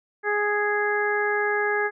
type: harmonic tone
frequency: 415.3 Hz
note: G#4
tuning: in tune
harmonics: 1 / 2 / 3 / 4 / 5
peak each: -25 / -29 / -32 / -25 / -32 dBFS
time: 0.23-1.91 s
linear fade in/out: 50 ms
effects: none